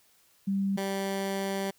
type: tone pair in turn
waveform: sine / 15% pulse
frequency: 196 / 195.22 Hz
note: G3 / G3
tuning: 0 / -7 cents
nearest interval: unison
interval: 7 cents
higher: first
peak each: -25 / -23 dBFS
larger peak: second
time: 0.47-0.77 / 0.77-1.71 s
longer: second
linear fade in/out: 10 ms
effects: white hiss -64 dBFS RMS until 1.78 s